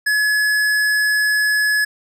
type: tone with hard clipping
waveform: triangle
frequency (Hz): 1700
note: G#6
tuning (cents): +40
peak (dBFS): -16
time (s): 0.06-1.85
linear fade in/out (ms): 10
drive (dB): 18
effects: none